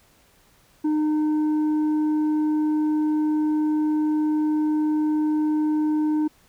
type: tone with tanh clipping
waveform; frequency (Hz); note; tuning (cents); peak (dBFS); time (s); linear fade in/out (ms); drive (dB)
triangle; 305.6; D#4; -31; -20; 0.84-6.28; 10; 9
effects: pink hiss -58 dBFS RMS until 6.48 s